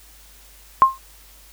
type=tone with exponential decay; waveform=sine; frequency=1062 Hz; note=C6; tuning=25 cents sharp; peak=-4 dBFS; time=0.82-0.98 s; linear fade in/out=0 ms; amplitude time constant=34 ms; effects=added 50 Hz sine -49 dBFS peak until 1.52 s + white hiss -49 dBFS RMS until 1.52 s